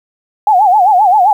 sine tone with vibrato, 786 Hz, G5, 4 cents sharp, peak -5 dBFS, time 0.47-1.33 s, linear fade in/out 2 ms, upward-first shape sine, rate 7.6 Hz, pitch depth 180 cents each way, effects 7-bit

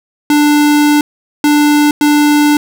square tone bursts at uneven times, 295.2 Hz, D4, 9 cents sharp, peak -7 dBFS, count 3, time 0.3-1.01 / 1.44-1.91 / 2.01-2.57 s, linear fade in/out 2 ms, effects none

